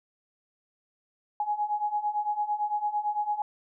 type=beating tone pair; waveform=sine; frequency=830.6 / 839.5 Hz; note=G#5 / G#5; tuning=0 / +18 cents; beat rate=8.9 Hz; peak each=-31 / -28 dBFS; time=1.4-3.42 s; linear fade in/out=2 ms; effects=none